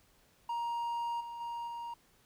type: tone with level steps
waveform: triangle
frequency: 940 Hz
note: A#5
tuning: 14 cents sharp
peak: -31 / -39 / -35 / -37 dBFS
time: 0.49-1.94 s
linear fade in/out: 5 ms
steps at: 1.2 / 1.4 / 1.67 s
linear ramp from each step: 10 ms
effects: pink hiss -67 dBFS RMS until 2.25 s